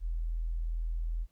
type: tone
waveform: sine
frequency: 41.2 Hz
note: E1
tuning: in tune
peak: -30 dBFS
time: 0-1.27 s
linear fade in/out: 50 ms
effects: pink hiss -75 dBFS RMS until 1.31 s